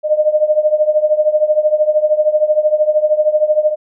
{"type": "tone with tremolo", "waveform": "sine", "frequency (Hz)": 610, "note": "D#5", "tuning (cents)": -34, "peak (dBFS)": -6, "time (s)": [0.03, 3.76], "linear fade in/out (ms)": 50, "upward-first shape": "triangle", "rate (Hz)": 13, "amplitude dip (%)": 90, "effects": []}